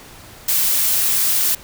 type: noise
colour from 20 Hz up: blue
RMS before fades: -17 dBFS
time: 0.48-1.55 s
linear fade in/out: 5 ms
effects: pink hiss -41 dBFS RMS until 1.63 s